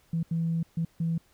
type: tone bursts at uneven times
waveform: sine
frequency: 165.3 Hz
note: E3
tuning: 5 cents sharp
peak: -24 dBFS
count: 4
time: 0.13-0.23 / 0.31-0.63 / 0.77-0.85 / 1-1.18 s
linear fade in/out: 5 ms
effects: tanh soft clip ceiling -20 dBFS + pink hiss -64 dBFS RMS until 1.33 s